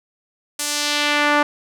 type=tone with band-pass filter sweep; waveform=sawtooth; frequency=293.7 Hz; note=D4; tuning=in tune; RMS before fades=-19 dBFS; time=0.59-1.43 s; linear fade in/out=5 ms; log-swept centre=8900 to 1200 Hz; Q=1.1; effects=none